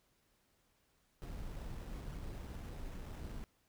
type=noise with sample-and-hold; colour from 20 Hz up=brown; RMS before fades=-45 dBFS; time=1.22-3.44 s; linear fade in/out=0 ms; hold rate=4410 Hz; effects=pink hiss -75 dBFS RMS until 3.68 s